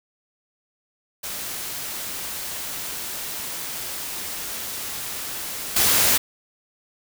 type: noise with level steps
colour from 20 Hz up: white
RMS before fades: -31 / -18 dBFS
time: 1.23-6.18 s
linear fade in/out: 10 ms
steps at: 5.76 s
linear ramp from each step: 5 ms
effects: none